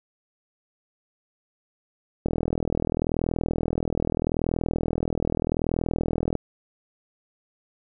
click train, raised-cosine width 2 ms, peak -11 dBFS, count 168, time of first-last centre 2.26-6.353 s, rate 40.8 Hz, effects none

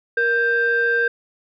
sine tone pair together, 469.8 / 1576.6 Hz, A#4 / G6, +13 / +9 cents, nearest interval octave + major sixth, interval 2096 cents, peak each -20 / -16 dBFS, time 0.17-1.08 s, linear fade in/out 5 ms, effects tanh soft clip ceiling -11 dBFS

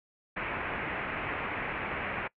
white low-pass noise, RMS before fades -35 dBFS, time 0.36-2.28 s, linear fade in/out 10 ms, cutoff 2500 Hz, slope 48 dB/octave, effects noise-tail reverb RT60 0.1 s tail -23 dB re dry

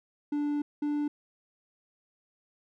triangle tone pair in turn, 292.7 / 294.1 Hz, D4 / D4, -6 / +3 cents, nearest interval unison, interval 9 cents, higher second, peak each -25 dBFS, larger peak neither, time 0.32-0.62 / 0.82-1.08 s, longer first, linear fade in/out 5 ms, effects none

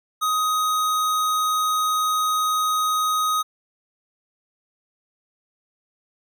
square tone, 1254 Hz, D#6, 13 cents sharp, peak -20 dBFS, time 0.21-3.43 s, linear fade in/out 20 ms, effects none

